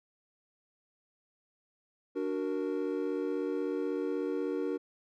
triangle chord, D augmented, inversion none, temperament equal, 293.7 / 370 / 466.2 Hz, D4 / F#4 / A#4, 0 / 0 / 0 cents, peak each -33 dBFS, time 2.15-4.78 s, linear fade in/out 20 ms, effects none

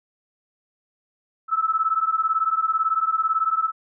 sine beating tone pair, 1300 / 1318 Hz, E6 / E6, -24 / -1 cents, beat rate 18 Hz, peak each -22 dBFS, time 1.48-3.72 s, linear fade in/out 50 ms, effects none

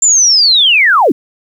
sine linear sweep, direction down, 7320 to 220 Hz, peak -5 dBFS, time 0.02-1.12 s, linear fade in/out 5 ms, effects 7-bit

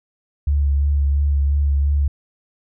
sine tone with vibrato, 71.1 Hz, C#2, 45 cents sharp, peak -14 dBFS, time 0.47-2.08 s, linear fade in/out 5 ms, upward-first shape sine, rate 2.9 Hz, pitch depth 25 cents each way, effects none

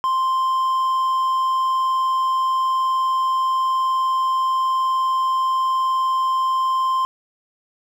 triangle tone, 1046.5 Hz, C6, in tune, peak -15 dBFS, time 0.04-7.05 s, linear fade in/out 0 ms, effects none

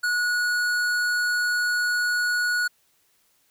sine tone with tanh clipping, 1459 Hz, F#6, 25 cents flat, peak -23 dBFS, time 0.03-2.68 s, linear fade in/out 10 ms, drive 16 dB, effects white hiss -65 dBFS RMS until 3.5 s

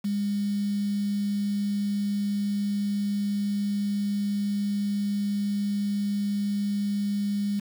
sine tone with quantisation, 203 Hz, G#3, 39 cents flat, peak -24 dBFS, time 0.04-7.6 s, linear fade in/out 10 ms, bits 7, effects none

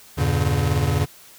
square chord, E diminished seventh, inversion none, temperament just, 82.41 / 98.89 / 118.67 / 142.4 Hz, E2 / G2 / Bb2 / Db3, 0 / +16 / +31 / +47 cents, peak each -24 / -25 / -27 / -23 dBFS, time 0.17-1.06 s, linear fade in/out 20 ms, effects white hiss -47 dBFS RMS until 1.38 s

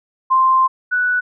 sine tone pair in turn, 1046.5 / 1480 Hz, C6 / F#6, 0 / 0 cents, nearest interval tritone, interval 600 cents, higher second, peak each -10 / -14 dBFS, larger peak first, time 0.3-0.68 / 0.91-1.21 s, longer first, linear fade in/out 20 ms, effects none

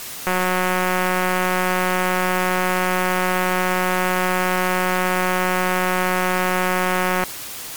click train, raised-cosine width 0.5 ms, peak -5 dBFS, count 1276, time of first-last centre 0.27-7.237 s, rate 183 Hz, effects white hiss -32 dBFS RMS until 7.76 s + MP3 96 kbps

